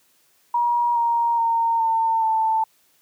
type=tone with pitch steps; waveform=sine; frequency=954 / 936.5 / 919.4 / 902.5 / 886 Hz; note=A#5 / A#5 / A#5 / A5 / A5; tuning=+40 / +8 / -24 / +44 / +12 cents; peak=-17 dBFS; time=0.54-2.64 s; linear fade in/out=5 ms; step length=420 ms; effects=white hiss -61 dBFS RMS until 3.01 s + high-pass 80 Hz 12 dB/octave